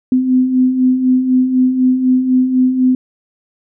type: beating tone pair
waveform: sine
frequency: 252.4 / 256.4 Hz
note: B3 / C4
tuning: +38 / -35 cents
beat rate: 4 Hz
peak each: -18 / -10 dBFS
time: 0.12-2.95 s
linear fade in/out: 2 ms
effects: none